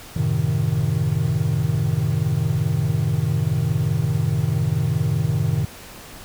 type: chord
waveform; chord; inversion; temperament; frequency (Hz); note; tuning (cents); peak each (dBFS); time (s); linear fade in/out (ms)
triangle; F# diminished seventh; none; equal; 92.5 / 110 / 130.81 / 155.56; F#2 / A2 / C3 / Eb3; 0 / 0 / 0 / 0; -25 / -22 / -21 / -20; 0.16-5.65; 5
effects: pink hiss -40 dBFS RMS until 6.24 s